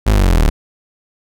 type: linear sweep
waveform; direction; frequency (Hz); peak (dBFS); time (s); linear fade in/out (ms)
35% pulse; down; 55.1 to 34.61; -7; 0.06-0.5; 10
effects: none